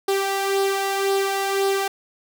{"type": "tone with flanger", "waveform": "sawtooth", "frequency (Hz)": 392, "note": "G4", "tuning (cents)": 0, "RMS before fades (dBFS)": -22, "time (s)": [0.08, 1.88], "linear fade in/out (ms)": 5, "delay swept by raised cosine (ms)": [0.21, 1.51], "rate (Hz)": 1.9, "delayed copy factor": 0.5, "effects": []}